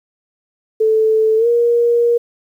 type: tone with pitch glide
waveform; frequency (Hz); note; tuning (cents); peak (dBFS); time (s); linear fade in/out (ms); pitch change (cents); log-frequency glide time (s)
sine; 438.7 to 472.9; A4 to A#4; -5 to +25; -10; 0.8-2.18; 10; +130; 1.37-1.47
effects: 8-bit